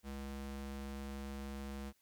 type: ring-modulated tone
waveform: square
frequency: 136.8 Hz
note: C#3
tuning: 23 cents flat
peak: -40 dBFS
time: 0.03-1.93 s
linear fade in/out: 50 ms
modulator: 71.7 Hz
effects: white hiss -75 dBFS RMS until 2.01 s